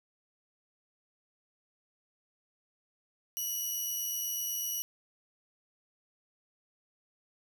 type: tone pair together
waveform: 15% pulse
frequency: 2942 / 5796 Hz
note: F#7 / F#8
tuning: -11 / -37 cents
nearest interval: octave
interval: 1174 cents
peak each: -33 / -28 dBFS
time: 3.37-4.82 s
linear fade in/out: 0 ms
effects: 10-bit